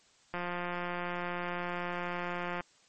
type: click train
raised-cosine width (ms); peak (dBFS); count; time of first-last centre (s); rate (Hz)
0.5; -21; 400; 0.34-2.607; 176
effects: white hiss -64 dBFS RMS until 2.88 s + MP3 32 kbps